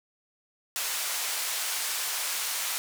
white band-pass noise, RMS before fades -31 dBFS, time 0.76-2.78 s, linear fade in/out 0 ms, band 780 to 12000 Hz, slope 12 dB/octave, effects none

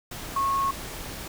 sine tone in noise, 1095 Hz, C#6, 22 cents flat, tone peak -22 dBFS, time 0.36-0.71 s, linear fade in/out 5 ms, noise pink, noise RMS -37 dBFS, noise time 0.11-1.28 s, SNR +12 dB, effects none

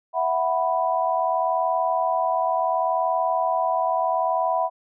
sine chord, E suspended second, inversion none, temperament equal, 659.3 / 740 / 987.8 Hz, E5 / F#5 / B5, 0 / 0 / 0 cents, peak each -24 dBFS, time 0.13-4.7 s, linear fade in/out 50 ms, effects none

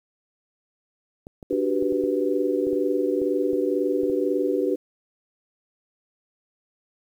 clicks, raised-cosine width 2 ms, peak -26 dBFS, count 12, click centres 1.269 / 1.428 / 1.529 / 1.825 / 1.924 / 2.038 / 2.67 / 2.731 / 3.218 / 3.532 / 4.034 / 4.099 s
sine chord, G major seventh, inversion second, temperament equal, 293.7 / 370 / 392 / 493.9 Hz, D4 / F#4 / G4 / B4, 0 / 0 / 0 / 0 cents, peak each -26 dBFS, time 1.5-4.76 s, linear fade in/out 10 ms
effects 9-bit

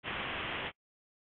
white low-pass noise, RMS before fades -38 dBFS, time 0.03-0.72 s, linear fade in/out 50 ms, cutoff 3300 Hz, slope 96 dB/octave, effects noise-tail reverb RT60 0.1 s tail -25 dB re dry

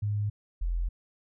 sine tone pair in turn, 103.83 / 42.94 Hz, G#2 / F1, 0 / -29 cents, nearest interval octave + minor third, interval 1529 cents, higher first, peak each -26 dBFS, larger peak neither, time 0.02-0.3 / 0.61-0.89 s, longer neither, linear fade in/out 10 ms, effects none

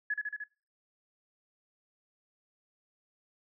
sine tone with echo, 1696 Hz, G#6, 36 cents sharp, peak -28 dBFS, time 0.1-0.14 s, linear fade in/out 5 ms, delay 75 ms, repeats 4, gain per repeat -2 dB, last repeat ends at 0.44 s, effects noise-tail reverb RT60 0.4 s tail -26 dB re dry

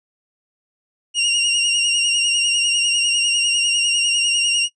sawtooth tone with vibrato, 2819 Hz, F7, 16 cents sharp, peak -12 dBFS, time 1.14-4.69 s, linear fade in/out 50 ms, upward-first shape sine, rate 10 Hz, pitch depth 46 cents each way, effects noise-tail reverb RT60 0.1 s tail -20 dB re dry + resampled to 22050 Hz

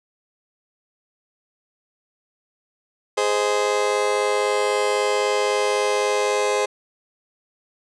30% pulse chord, Ab major, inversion none, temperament just, 415.3 / 519.1 / 623 Hz, Ab4 / C5 / Eb5, 0 / -14 / +2 cents, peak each -19 / -20 / -25 dBFS, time 3.17-6.66 s, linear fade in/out 10 ms, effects resampled to 22050 Hz

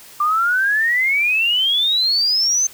sine exponential sweep, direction up, 1174.7 to 6320 Hz, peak -14 dBFS, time 0.2-2.67 s, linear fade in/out 5 ms, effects white hiss -42 dBFS RMS until 2.73 s

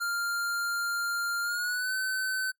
square tone with pitch glide, 1396.9 to 1523.3 Hz, F6 to F#6, 0 to +50 cents, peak -29 dBFS, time 0-2.52 s, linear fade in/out 20 ms, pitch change +150 cents, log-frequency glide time 1.42-1.94 s, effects noise-tail reverb RT60 0.1 s tail -21 dB re dry

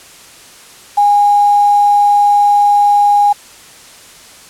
sine tone with quantisation, 820 Hz, G#5, 22 cents flat, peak -6 dBFS, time 0.97-3.33 s, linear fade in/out 10 ms, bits 5, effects white hiss -38 dBFS RMS until 4.49 s + low-pass 10000 Hz 12 dB/octave

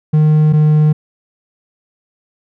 triangle tone pair in turn, 153.4 / 152.52 Hz, D#3 / D#3, -24 / -34 cents, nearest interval unison, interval 10 cents, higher first, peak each -5 dBFS, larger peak neither, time 0.13-0.53 / 0.53-0.93 s, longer neither, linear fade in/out 10 ms, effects none

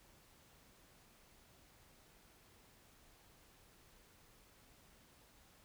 silence, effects pink hiss -66 dBFS RMS until 5.64 s

